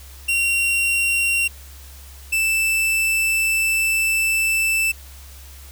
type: tone pair in turn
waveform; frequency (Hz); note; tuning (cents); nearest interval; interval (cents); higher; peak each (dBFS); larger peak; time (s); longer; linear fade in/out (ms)
45% pulse; 2748 / 2647; F7 / E7; -29 / +7; minor second; 64; first; -17; neither; 0.28-1.48 / 2.32-4.92; second; 10
effects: added 68 Hz sine -39 dBFS peak until 5.71 s + white hiss -45 dBFS RMS until 5.71 s